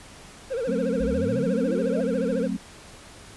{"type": "tone with vibrato", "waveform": "triangle", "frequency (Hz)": 493.9, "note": "B4", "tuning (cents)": 0, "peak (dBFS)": -23, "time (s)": [0.5, 2.48], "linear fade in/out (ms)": 20, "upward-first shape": "sine", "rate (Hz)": 14, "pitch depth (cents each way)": 160}
{"type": "chord", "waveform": "sine", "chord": "F# diminished", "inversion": "none", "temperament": "equal", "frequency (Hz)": [185, 220, 261.6], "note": ["F#3", "A3", "C4"], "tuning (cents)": [0, 0, 0], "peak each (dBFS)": -29, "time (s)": [0.67, 2.57], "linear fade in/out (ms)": 10}
{"type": "exponential sweep", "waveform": "sine", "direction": "up", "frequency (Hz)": [51.91, 682], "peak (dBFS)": -29, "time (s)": [1, 2.01], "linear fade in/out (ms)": 5}
{"effects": ["pink hiss -46 dBFS RMS until 3.36 s", "resampled to 24000 Hz"]}